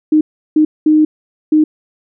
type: tone bursts at uneven times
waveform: sine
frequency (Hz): 307.9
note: D#4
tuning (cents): -18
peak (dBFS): -6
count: 4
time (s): 0.12-0.21 / 0.56-0.65 / 0.86-1.05 / 1.52-1.64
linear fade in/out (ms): 5
effects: none